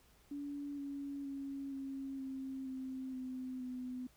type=tone with pitch steps; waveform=sine; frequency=285.9 / 280.8 / 275.8 / 270.9 / 266.1 / 261.4 / 256.8 / 252.2 Hz; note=D4 / C#4 / C#4 / C#4 / C4 / C4 / C4 / B3; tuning=-46 / +22 / -9 / -40 / +29 / -1 / -32 / +36 cents; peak=-40 dBFS; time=0.31-4.07 s; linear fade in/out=5 ms; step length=470 ms; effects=added 60 Hz sine -70 dBFS peak until 4.16 s + pink hiss -68 dBFS RMS until 4.16 s